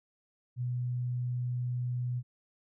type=tone; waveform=sine; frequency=123.5 Hz; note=B2; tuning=in tune; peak=-30 dBFS; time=0.56-2.23 s; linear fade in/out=50 ms; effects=none